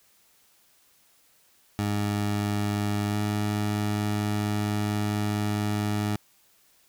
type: tone with pitch glide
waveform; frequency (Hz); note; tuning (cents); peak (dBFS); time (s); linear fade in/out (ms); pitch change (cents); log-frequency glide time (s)
20% pulse; 103.2 to 104.4; G#2 to G#2; -10 to +10; -20; 1.79-6.16; 0; +20; 3.09-3.16
effects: white hiss -62 dBFS RMS until 6.88 s